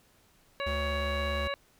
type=harmonic tone; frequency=560 Hz; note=C#5; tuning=18 cents sharp; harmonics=1 / 2 / 3 / 4 / 5 / 7; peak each=-34 / -37 / -39 / -40 / -41 / -42 dBFS; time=0.6-1.54 s; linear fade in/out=0 ms
type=tone with vibrato; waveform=square; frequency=72.7 Hz; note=D2; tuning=17 cents flat; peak=-33 dBFS; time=0.66-1.48 s; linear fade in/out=10 ms; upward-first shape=sine; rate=17 Hz; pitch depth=27 cents each way
effects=pink hiss -64 dBFS RMS until 1.79 s